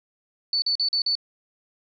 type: tone bursts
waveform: sine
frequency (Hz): 4485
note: C#8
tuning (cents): +19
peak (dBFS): -20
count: 5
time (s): 0.53-1.153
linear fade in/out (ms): 2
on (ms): 91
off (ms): 42
effects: none